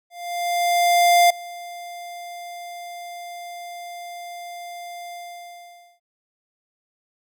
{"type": "tone with ADSR envelope", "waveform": "square", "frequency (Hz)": 698.5, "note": "F5", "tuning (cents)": 0, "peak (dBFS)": -12, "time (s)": [0.1, 6], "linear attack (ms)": 1200, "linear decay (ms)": 6, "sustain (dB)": -22, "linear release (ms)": 870, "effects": []}